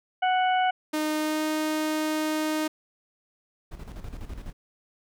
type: harmonic tone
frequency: 740 Hz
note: F#5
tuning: in tune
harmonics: 1 / 2 / 3 / 4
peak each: -21 / -30 / -35 / -35 dBFS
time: 0.22-0.71 s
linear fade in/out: 10 ms
type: tone with pitch glide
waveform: sawtooth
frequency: 307.3 to 309.8 Hz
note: D#4 to D#4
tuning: -21 to -7 cents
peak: -21 dBFS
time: 0.93-2.68 s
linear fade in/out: 10 ms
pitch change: +14 cents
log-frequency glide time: 1.18-1.44 s
type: noise with tremolo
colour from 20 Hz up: brown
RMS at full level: -36 dBFS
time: 3.71-4.53 s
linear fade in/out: 10 ms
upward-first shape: square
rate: 12 Hz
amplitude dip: 60%
effects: none